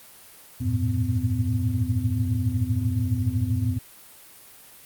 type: tone cluster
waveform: sine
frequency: 86.1 / 99.9 / 112.2 / 119.7 / 253.6 Hz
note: F2 / G2 / A2 / A#2 / B3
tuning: -24 / +33 / +34 / +46 / +46 cents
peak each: -29 / -26 / -27 / -29 / -29 dBFS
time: 0.6-3.79 s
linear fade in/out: 20 ms
effects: white hiss -48 dBFS RMS until 4.85 s + Opus 32 kbps